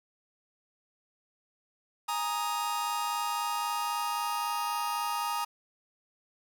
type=chord; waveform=45% pulse; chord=Ab suspended second; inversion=none; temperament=just; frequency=830.6 / 934.4 / 1245.9 Hz; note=Ab5 / Bb5 / Eb6; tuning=0 / +4 / +2 cents; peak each=-36 / -33 / -34 dBFS; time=2.08-5.45 s; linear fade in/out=10 ms; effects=none